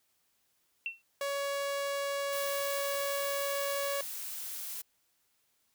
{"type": "tone with exponential decay", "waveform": "sine", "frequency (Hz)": 2708, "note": "E7", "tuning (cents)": 46, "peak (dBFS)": -29, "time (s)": [0.86, 1.02], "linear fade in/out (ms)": 1, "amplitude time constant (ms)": 33}
{"type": "tone", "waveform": "sawtooth", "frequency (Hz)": 561, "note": "C#5", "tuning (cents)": 21, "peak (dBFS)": -28, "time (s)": [1.21, 4.01], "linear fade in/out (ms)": 2}
{"type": "noise", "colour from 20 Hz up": "blue", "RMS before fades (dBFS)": -40, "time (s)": [2.32, 4.82], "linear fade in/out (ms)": 10}
{"effects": ["white hiss -74 dBFS RMS until 5.74 s"]}